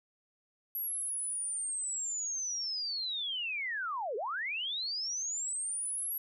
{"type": "linear two-way sweep", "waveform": "sine", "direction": "down then up", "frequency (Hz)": [11680, 389.8, 11680], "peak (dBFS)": -33, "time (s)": [0.75, 6.18], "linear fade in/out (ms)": 2, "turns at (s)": 4.16, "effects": []}